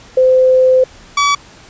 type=tone pair in turn; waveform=sine / sawtooth; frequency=515 / 1142.2 Hz; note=C5 / D6; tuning=-28 / -49 cents; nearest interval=octave + major second; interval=1379 cents; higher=second; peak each=-6 dBFS; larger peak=neither; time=0.17-0.84 / 1.17-1.35 s; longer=first; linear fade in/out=5 ms; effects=pink hiss -40 dBFS RMS until 1.69 s + resampled to 16000 Hz